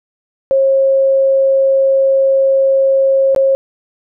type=tone with dropouts; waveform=sine; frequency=540 Hz; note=C#5; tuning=45 cents flat; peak=-8 dBFS; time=0.51-3.55 s; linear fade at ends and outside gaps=0 ms; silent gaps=3.348-3.362 s; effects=none